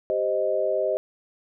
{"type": "chord", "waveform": "sine", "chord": "C minor", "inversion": "second", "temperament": "equal", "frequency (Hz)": [392, 523.3, 622.3], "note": ["G4", "C5", "Eb5"], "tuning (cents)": [0, 0, 0], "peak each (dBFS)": [-28, -26, -24], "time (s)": [0.1, 0.97], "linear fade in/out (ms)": 0, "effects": []}